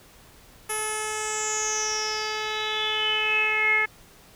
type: tone with low-pass filter sweep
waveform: 10% pulse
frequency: 430.8 Hz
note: A4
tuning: 37 cents flat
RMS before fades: -26 dBFS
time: 0.69-3.86 s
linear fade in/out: 10 ms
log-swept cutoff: 11000 to 2000 Hz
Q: 9.9
effects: pink hiss -52 dBFS RMS until 4.35 s